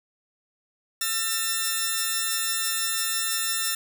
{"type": "tone pair together", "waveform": "5% pulse", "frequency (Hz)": [1348.5, 1800], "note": ["E6", "A6"], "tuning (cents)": [39, 39], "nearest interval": "perfect fourth", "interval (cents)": 500, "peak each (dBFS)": [-17, -15], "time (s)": [1.01, 3.75], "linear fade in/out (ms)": 5, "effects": []}